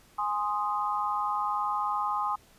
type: chord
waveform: sine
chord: Ab major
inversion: none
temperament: equal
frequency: 830.6 / 1046.5 / 1244.5 Hz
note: Ab5 / C6 / Eb6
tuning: 0 / 0 / 0 cents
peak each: -31 dBFS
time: 0.18-2.36 s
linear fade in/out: 10 ms
effects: pink hiss -59 dBFS RMS until 2.58 s + resampled to 32000 Hz